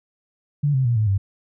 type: tone with pitch steps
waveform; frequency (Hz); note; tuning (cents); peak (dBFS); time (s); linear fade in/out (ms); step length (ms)
sine; 145.2 / 131.62 / 119.31 / 108.15 / 98.04; D3 / C3 / A#2 / A2 / G2; -19 / +11 / +41 / -29 / +1; -16; 0.63-1.18; 10; 110
effects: none